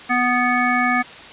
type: harmonic tone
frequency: 246.9 Hz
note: B3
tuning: in tune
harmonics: 1 / 3 / 5 / 7 / 9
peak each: -22 / -22 / -22 / -22 / -22 dBFS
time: 0.09-1.03 s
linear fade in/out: 20 ms
effects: white hiss -38 dBFS RMS until 1.32 s + resampled to 8000 Hz